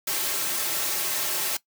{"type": "noise with comb filter", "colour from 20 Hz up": "white", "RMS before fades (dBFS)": -27, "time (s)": [0.07, 1.57], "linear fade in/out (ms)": 5, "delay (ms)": 4.1, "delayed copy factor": -0.75, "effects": ["noise-tail reverb RT60 0.1 s tail -19 dB re dry", "high-pass 200 Hz 12 dB/octave"]}